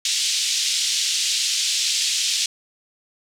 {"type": "band-pass noise", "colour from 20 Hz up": "pink", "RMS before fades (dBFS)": -22, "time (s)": [0.05, 2.46], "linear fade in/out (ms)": 2, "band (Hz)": [3100, 7600], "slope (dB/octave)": 24, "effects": []}